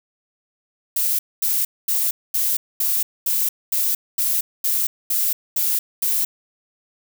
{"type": "noise bursts", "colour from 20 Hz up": "violet", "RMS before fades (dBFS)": -20, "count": 12, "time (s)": [0.96, 6.25], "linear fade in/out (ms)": 5, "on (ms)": 230, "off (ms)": 230, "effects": []}